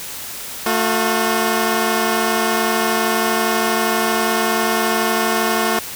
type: tone pair together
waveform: 10% pulse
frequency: 222.5 / 359.9 Hz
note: A3 / F#4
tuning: +20 / -48 cents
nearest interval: minor sixth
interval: 832 cents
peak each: -10 / -11 dBFS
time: 0.66-5.79 s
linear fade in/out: 2 ms
effects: white hiss -30 dBFS RMS until 5.95 s